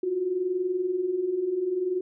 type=tone pair together; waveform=sine; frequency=347.2 / 367.8 Hz; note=F4 / F#4; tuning=-10 / -10 cents; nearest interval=minor second; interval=100 cents; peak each=-32 / -25 dBFS; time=0.03-2.01 s; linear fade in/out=5 ms; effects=none